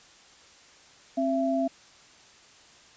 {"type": "tone pair together", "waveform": "sine", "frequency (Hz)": [266.3, 671], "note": ["C4", "E5"], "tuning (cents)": [31, 31], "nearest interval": "octave + major third", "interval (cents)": 1600, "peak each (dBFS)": -26, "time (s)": [1.17, 1.68], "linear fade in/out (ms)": 10, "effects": ["white hiss -54 dBFS RMS until 2.96 s", "resampled to 16000 Hz"]}